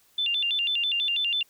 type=tone with vibrato; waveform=sine; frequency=3136 Hz; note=G7; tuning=in tune; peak=-23 dBFS; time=0.18-1.43 s; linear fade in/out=5 ms; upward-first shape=square; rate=6.1 Hz; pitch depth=200 cents each way; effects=white hiss -62 dBFS RMS until 1.49 s